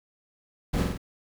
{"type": "noise with echo", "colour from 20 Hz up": "brown", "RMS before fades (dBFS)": -26, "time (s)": [0.73, 0.84], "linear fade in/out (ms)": 10, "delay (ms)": 46, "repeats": 3, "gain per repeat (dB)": -3, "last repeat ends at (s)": 0.978, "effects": []}